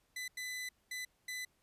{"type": "tone bursts at uneven times", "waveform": "sawtooth", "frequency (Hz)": 2004, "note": "B6", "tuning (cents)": 25, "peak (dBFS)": -36, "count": 4, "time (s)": [[0.16, 0.28], [0.37, 0.69], [0.91, 1.05], [1.28, 1.45]], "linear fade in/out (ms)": 5, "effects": ["pink hiss -75 dBFS RMS until 1.62 s", "resampled to 32000 Hz"]}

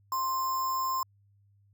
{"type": "tone with sample-and-hold", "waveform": "sine", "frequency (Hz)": 1046.5, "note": "C6", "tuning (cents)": 0, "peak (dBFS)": -27, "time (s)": [0.12, 1.03], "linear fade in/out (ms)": 2, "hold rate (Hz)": 6300, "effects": ["added 100 Hz sine -61 dBFS peak until 1.73 s"]}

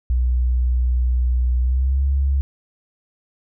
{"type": "tone with pitch glide", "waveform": "sine", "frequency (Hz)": [61.74, 68.5], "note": ["B1", "C#2"], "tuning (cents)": [0, -20], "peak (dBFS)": -15, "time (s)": [0.1, 2.41], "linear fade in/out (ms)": 0, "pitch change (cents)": 180, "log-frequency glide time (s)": [1.6, 2.04], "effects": []}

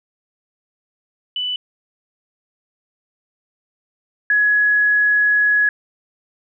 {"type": "tone pair in turn", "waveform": "sine", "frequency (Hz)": [2983, 1681.3], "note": ["F#7", "G#6"], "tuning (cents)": [13, 21], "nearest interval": "minor seventh", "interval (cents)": 992, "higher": "first", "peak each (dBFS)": [-20, -12], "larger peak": "second", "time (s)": [[1.36, 1.56], [4.3, 5.69]], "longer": "second", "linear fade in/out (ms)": 2, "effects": []}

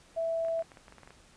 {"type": "tone", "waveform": "sine", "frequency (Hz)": 659, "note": "E5", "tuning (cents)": -1, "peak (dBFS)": -28, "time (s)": [0.16, 0.63], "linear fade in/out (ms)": 20}
{"type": "clicks", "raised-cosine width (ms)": 0.5, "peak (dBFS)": -35, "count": 12, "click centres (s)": [0.449, 0.484, 0.593, 0.623, 0.718, 0.772, 0.882, 0.924, 0.983, 1.033, 1.075, 1.106]}
{"effects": ["pink hiss -59 dBFS RMS until 1.36 s", "resampled to 22050 Hz"]}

